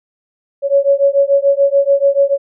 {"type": "beating tone pair", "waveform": "sine", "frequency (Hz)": [554.4, 561.3], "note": ["C#5", "C#5"], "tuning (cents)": [0, 22], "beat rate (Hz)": 6.9, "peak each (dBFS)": -12, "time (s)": [0.62, 2.38], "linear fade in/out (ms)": 50, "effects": []}